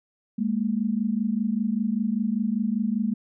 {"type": "tone pair together", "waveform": "sine", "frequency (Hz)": [204.9, 230], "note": ["G#3", "A#3"], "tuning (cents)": [-23, -23], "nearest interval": "major second", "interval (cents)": 200, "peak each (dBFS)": -25, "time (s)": [0.38, 3.14], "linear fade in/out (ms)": 10, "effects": []}